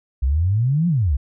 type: exponential two-way sweep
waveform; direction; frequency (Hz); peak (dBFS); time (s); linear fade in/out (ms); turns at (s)
sine; up then down; 61.1 to 180 to 61.1; -15; 0.22-1.17; 10; 0.88
effects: none